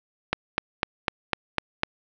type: click train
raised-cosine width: 0.3 ms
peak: -5 dBFS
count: 7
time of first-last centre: 0.33-1.834 s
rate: 3.99 Hz
effects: low-pass 5000 Hz 12 dB/octave